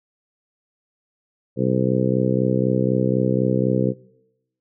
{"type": "harmonic tone", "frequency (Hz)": 64, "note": "C2", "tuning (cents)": -38, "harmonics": [2, 3, 4, 5, 6, 7, 8], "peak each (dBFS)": [-23, -23, -26, -26, -27, -25, -26], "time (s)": [1.56, 3.94], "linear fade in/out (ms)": 50, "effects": ["noise-tail reverb RT60 0.9 s tail -22 dB re dry"]}